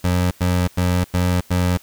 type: tone bursts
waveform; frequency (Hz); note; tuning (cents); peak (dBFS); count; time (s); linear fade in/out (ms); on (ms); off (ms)
25% pulse; 89.6; F2; +45; -12; 5; 0.04-1.774; 5; 270; 96
effects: white hiss -49 dBFS RMS until 1.82 s